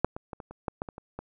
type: clicks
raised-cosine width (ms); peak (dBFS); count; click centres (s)
1; -7 / -22 / -23 / -26 / -29 / -15 / -17 / -24 / -27 / -22; 10; 0.046 / 0.165 / 0.332 / 0.402 / 0.51 / 0.682 / 0.819 / 0.888 / 0.981 / 1.19
effects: none